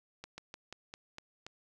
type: slowing click train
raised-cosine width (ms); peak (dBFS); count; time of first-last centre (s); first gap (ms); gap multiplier
0.2; -27; 7; 0.24-1.466; 140; 1.15
effects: none

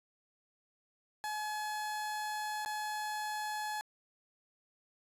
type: tone with dropouts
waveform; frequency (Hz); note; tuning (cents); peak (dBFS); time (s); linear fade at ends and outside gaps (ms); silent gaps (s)
30% pulse; 850; G#5; +40; -33; 1.24-3.81; 0; 2.649-2.66
effects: resampled to 32000 Hz + 11-bit

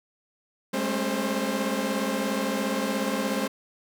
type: tone cluster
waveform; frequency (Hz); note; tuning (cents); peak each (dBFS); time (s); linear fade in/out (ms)
sawtooth; 200.1 / 217.1 / 270.7 / 525; G3 / A3 / C#4 / C5; +36 / -23 / -41 / +6; -27; 0.73-3.48; 10
effects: none

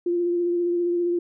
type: tone with vibrato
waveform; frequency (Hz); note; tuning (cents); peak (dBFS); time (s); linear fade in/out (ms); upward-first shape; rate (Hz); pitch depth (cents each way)
sine; 348.2; F4; -5; -20; 0.06-1.19; 5; triangle; 15; 25
effects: none

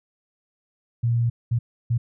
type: tone bursts at uneven times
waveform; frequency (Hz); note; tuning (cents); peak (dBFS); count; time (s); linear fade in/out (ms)
sine; 117.8; A#2; +19; -18; 3; 1.03-1.3 / 1.51-1.59 / 1.9-1.98; 10
effects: none

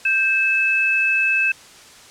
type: tone pair together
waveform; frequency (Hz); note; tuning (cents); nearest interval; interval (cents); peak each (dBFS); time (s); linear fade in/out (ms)
sine; 1568 / 2606; G6 / E7; 0 / -20; major sixth; 880; -22 / -16; 0.05-1.52; 5
effects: white hiss -44 dBFS RMS until 2.1 s + low-pass 8000 Hz 12 dB/octave

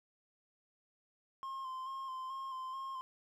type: tone with vibrato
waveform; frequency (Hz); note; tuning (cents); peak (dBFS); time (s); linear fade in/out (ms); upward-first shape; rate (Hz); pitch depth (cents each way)
triangle; 1055; C6; +14; -38; 1.43-3.01; 0; square; 2.3; 26
effects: none

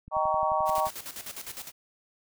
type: click train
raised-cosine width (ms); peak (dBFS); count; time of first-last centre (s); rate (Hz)
5; -33; 10; 0.08-0.869; 11.4
type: chord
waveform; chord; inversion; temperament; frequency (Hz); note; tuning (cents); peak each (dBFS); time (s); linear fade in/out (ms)
sine; Eb dominant seventh; none; just; 622.3 / 777.8 / 933.4 / 1120.1; Eb5 / G5 / Bb5 / Db6; 0 / -14 / +2 / +18; -29; 0.11-0.9; 50
type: noise with tremolo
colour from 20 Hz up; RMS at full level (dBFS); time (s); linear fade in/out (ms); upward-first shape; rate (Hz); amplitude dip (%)
white; -38; 0.65-1.72; 50; square; 9.8; 70
effects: none

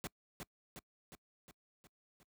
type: noise with echo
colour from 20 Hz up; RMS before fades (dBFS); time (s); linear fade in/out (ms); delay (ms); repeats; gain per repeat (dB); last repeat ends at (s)
pink; -41; 0.04-0.07; 0; 360; 6; -4; 2.23
effects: noise-tail reverb RT60 0.1 s tail -26 dB re dry + high-pass 60 Hz 12 dB/octave

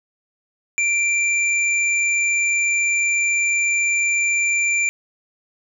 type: tone pair together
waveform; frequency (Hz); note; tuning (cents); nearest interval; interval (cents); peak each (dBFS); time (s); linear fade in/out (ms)
sine; 2358 / 7066; D7 / A8; +6 / +6; octave + perfect fifth; 1900; -17 / -24; 0.78-4.89; 0
effects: none

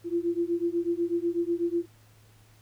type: beating tone pair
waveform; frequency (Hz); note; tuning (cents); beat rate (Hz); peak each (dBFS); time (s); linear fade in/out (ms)
sine; 338.6 / 346.7; E4 / F4; +46 / -13; 8.1; -28; 0.04-1.86; 50
effects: added 108 Hz sine -56 dBFS peak until 2.61 s + pink hiss -61 dBFS RMS until 2.61 s

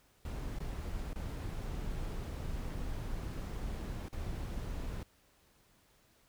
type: noise with dropouts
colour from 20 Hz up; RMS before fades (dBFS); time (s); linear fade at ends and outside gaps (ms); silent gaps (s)
brown; -39; 0.25-5.03; 2; 0.588-0.602 / 1.132-1.158 / 4.085-4.127
effects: pink hiss -68 dBFS RMS until 6.28 s

